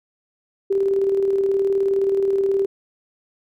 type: tone with tremolo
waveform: sine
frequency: 392 Hz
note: G4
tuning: in tune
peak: -15 dBFS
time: 0.7-2.66 s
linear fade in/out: 10 ms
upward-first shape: square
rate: 19 Hz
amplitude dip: 30%
effects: none